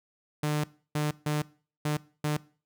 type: tone bursts at uneven times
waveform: sawtooth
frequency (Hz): 150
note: D3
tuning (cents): +37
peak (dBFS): -22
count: 5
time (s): 0.43-0.64 / 0.95-1.11 / 1.26-1.42 / 1.85-1.97 / 2.24-2.37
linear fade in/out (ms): 5
effects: noise-tail reverb RT60 0.4 s tail -20 dB re dry